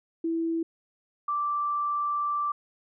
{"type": "tone pair in turn", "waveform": "sine", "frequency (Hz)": [329.6, 1171.5], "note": ["E4", "D6"], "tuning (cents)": [0, -5], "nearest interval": "octave + minor seventh", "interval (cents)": 2195, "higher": "second", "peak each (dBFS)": -25, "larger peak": "neither", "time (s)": [[0.24, 0.63], [1.28, 2.52]], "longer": "second", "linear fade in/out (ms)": 5, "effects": []}